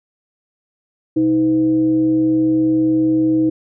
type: tone with frequency modulation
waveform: sine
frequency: 317 Hz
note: D#4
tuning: 32 cents sharp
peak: -12 dBFS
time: 1.16-3.5 s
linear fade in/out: 10 ms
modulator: 189 Hz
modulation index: 0.35
effects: none